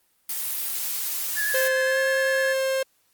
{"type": "noise", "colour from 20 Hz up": "blue", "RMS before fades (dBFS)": -28, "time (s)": [0.29, 1.68], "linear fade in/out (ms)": 5}
{"type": "tone with vibrato", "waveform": "sine", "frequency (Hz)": 1695, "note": "G#6", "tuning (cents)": 35, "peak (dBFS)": -24, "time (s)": [1.36, 2.54], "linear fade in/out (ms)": 20, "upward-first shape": "square", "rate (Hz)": 9.8, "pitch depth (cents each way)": 25}
{"type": "tone with pitch glide", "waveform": "45% pulse", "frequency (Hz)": [523.3, 531.5], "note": ["C5", "C5"], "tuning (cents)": [0, 27], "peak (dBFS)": -22, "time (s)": [1.54, 2.83], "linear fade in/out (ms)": 5, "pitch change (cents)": 27, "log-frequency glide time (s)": [1.86, 1.99]}
{"effects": ["white hiss -66 dBFS RMS until 3.13 s", "Opus 32 kbps"]}